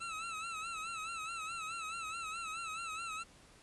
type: tone with vibrato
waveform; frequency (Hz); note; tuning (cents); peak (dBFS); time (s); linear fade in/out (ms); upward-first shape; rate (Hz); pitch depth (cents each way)
25% pulse; 1318.5; E6; 0; -36; 0-3.24; 20; sine; 4.7; 74
effects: pink hiss -61 dBFS RMS until 3.62 s + resampled to 24000 Hz